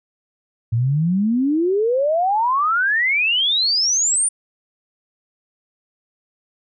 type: exponential sweep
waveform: sine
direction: up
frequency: 110 to 9430 Hz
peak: -15 dBFS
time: 0.72-4.29 s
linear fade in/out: 10 ms
effects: none